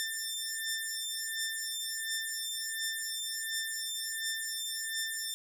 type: beating tone pair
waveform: 10% pulse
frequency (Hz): 1787 / 1788.4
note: A6 / A6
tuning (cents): +26 / +28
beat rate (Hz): 1.4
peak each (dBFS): -28 / -28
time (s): 0-5.34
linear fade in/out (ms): 0
effects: none